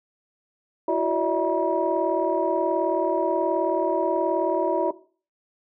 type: tone cluster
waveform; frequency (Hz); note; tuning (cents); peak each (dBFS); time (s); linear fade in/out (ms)
sine; 334.2 / 372.9 / 582 / 642 / 958; E4 / F#4 / D5 / E5 / A#5; +24 / +14 / -16 / -46 / +47; -26; 0.88-4.91; 5
effects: noise-tail reverb RT60 0.4 s tail -17 dB re dry + tanh soft clip ceiling -9 dBFS